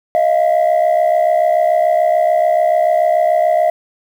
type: tone pair together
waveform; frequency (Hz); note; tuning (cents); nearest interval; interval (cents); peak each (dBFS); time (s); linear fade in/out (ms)
sine; 627.1 / 694; D#5 / F5; +13 / -11; major second; 176; -11; 0.15-3.7; 0
effects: tanh soft clip ceiling -7 dBFS + 7-bit